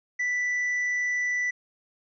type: tone with tanh clipping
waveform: sine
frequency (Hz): 1975.5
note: B6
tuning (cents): 0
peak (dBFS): -25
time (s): 0.19-1.51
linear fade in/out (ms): 10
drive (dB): 3
effects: resampled to 16000 Hz